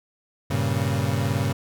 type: chord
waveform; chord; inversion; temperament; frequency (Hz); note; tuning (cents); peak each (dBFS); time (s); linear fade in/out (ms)
35% pulse; G diminished; none; equal; 98 / 116.54 / 138.59; G2 / Bb2 / Db3; 0 / 0 / 0; -24 / -25 / -24; 0.5-1.53; 10
effects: none